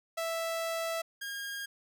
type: tone pair in turn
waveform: sawtooth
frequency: 659.3 / 1622.4 Hz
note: E5 / G#6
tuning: 0 / -41 cents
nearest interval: octave + major third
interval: 1559 cents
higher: second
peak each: -28 / -33 dBFS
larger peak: first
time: 0.17-1.02 / 1.21-1.66 s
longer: first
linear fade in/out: 10 ms
effects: none